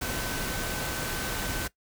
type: tone in noise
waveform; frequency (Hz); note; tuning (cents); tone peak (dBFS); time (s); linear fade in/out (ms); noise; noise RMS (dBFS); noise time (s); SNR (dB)
sine; 1526; G6; -47; -39; 0.01-1.68; 10; pink; -32; 0.01-1.68; -10
effects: noise-tail reverb RT60 0.1 s tail -19 dB re dry